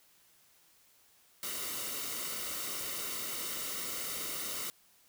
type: noise with comb filter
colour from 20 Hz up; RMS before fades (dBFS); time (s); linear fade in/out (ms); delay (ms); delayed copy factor
white; -38; 1.43-4.7; 0; 1.2; -0.6
effects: white hiss -65 dBFS RMS until 5.08 s